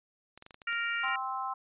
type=clicks; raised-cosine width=0.2 ms; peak=-31 dBFS; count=9; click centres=0.376 / 0.424 / 0.464 / 0.508 / 0.544 / 0.618 / 0.728 / 1.042 / 1.083 s
type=harmonic tone; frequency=466.2 Hz; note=A#4; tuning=in tune; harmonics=3 / 4 / 5 / 6; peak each=-33 / -35 / -37 / -39 dBFS; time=0.67-1.16 s; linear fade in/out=5 ms
type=chord; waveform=sine; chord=C major; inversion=second; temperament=just; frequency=784.9 / 1046.5 / 1308.1 Hz; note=G5 / C6 / E6; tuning=+2 / 0 / -14 cents; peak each=-37 / -35 / -38 dBFS; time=1.03-1.54 s; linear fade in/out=10 ms
effects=resampled to 8000 Hz